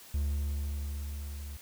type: tone with level ramp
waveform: triangle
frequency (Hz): 72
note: D2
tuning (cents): -34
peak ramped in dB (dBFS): -25 to -37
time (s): 0.14-1.57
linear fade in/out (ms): 5
effects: white hiss -52 dBFS RMS until 1.61 s